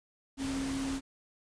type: tone in noise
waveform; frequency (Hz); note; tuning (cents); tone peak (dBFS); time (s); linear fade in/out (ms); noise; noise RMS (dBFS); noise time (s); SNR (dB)
sine; 270; C#4; -45; -32; 0.37-1.01; 50; pink; -40; 0.37-1.01; +5
effects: resampled to 22050 Hz